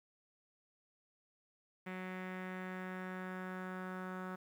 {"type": "tone with low-pass filter sweep", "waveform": "sawtooth", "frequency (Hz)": 185, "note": "F#3", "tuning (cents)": 0, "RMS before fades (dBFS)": -44, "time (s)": [1.86, 4.36], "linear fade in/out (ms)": 10, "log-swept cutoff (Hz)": [2100, 1400], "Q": 3.3, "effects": ["11-bit"]}